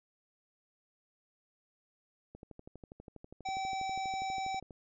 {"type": "click train", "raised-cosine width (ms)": 2, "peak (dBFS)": -35, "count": 30, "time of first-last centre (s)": [2.35, 4.708], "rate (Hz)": 12.3}
{"type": "harmonic tone", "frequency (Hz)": 769, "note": "G5", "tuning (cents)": -33, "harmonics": [1, 3, 5, 7, 9], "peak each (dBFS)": [-34, -44, -48, -51, -53], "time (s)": [3.45, 4.6], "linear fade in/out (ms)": 10}
{"effects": []}